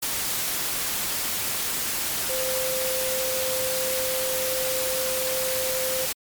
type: tone in noise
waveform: sine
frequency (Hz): 518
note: C5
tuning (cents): -17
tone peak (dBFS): -27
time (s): 2.29-6.06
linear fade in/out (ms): 10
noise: white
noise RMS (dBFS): -27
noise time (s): 0.02-6.13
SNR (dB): -3
effects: MP3 96 kbps